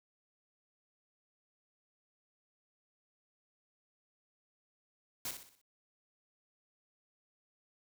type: noise with echo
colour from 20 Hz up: white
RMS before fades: -39 dBFS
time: 5.25-5.31 s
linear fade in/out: 2 ms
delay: 61 ms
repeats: 5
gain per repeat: -7 dB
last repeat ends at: 5.615 s
effects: none